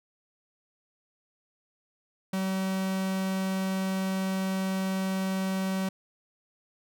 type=tone; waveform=45% pulse; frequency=190.3 Hz; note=F#3; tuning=49 cents sharp; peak=-27 dBFS; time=2.33-5.89 s; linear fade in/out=5 ms; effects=none